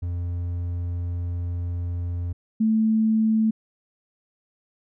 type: tone pair in turn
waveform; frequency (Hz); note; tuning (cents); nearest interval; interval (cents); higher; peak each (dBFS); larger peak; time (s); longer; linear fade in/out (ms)
triangle / sine; 87.3 / 220; F2 / A3; 0 / 0; octave + major third; 1600; second; -23 / -17; second; 0.02-2.33 / 2.6-3.51; first; 10
effects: none